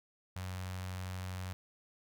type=tone with notch filter; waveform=sawtooth; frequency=92.5 Hz; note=F#2; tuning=in tune; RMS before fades=-41 dBFS; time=0.36-1.53 s; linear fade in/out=0 ms; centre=330 Hz; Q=0.53; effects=none